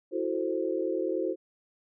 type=chord; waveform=sine; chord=F# half-diminished seventh; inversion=third; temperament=equal; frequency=329.6 / 370 / 440 / 523.3 Hz; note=E4 / F#4 / A4 / C5; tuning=0 / 0 / 0 / 0 cents; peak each=-32 / -31 / -35 / -33 dBFS; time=0.11-1.36 s; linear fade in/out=50 ms; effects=none